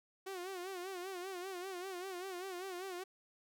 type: tone with vibrato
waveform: sawtooth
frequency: 369.8 Hz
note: F#4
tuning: 1 cent flat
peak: -38 dBFS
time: 0.26-3.04 s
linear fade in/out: 10 ms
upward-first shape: sine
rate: 5.1 Hz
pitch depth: 95 cents each way
effects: none